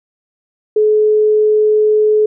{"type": "tone", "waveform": "sine", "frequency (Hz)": 427.1, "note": "G#4", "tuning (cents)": 48, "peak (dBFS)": -8, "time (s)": [0.76, 2.26], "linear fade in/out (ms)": 5, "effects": []}